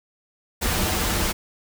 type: noise with comb filter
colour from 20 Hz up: pink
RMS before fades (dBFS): -23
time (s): 0.61-1.33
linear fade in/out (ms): 20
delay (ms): 7.3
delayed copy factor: -0.5
effects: none